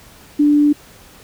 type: tone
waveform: sine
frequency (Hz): 293.7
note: D4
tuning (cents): 0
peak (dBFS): -9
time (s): 0.39-0.73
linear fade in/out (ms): 10
effects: pink hiss -44 dBFS RMS until 1.23 s